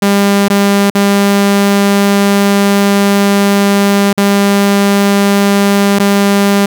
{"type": "tone with dropouts", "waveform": "sawtooth", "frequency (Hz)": 200.3, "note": "G3", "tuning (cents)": 38, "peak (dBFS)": -3, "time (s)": [0.02, 6.66], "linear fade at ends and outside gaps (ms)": 5, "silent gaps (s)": [[0.483, 0.5], [0.901, 0.95], [4.13, 4.176], [5.988, 5.997]], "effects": []}